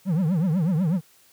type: tone with vibrato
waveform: triangle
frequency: 171.7 Hz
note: F3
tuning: 29 cents flat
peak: -17 dBFS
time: 0.05-1.01 s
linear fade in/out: 50 ms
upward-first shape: triangle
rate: 8.1 Hz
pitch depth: 280 cents each way
effects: white hiss -57 dBFS RMS until 1.32 s + high-pass 80 Hz 12 dB/octave